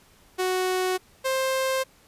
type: tone pair in turn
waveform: sawtooth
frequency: 370 / 526.9 Hz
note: F#4 / C5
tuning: 0 / +12 cents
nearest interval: tritone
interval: 612 cents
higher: second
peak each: -19 dBFS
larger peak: neither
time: 0.38-0.98 / 1.24-1.84 s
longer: neither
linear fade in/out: 20 ms
effects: pink hiss -57 dBFS RMS until 2.07 s + resampled to 32000 Hz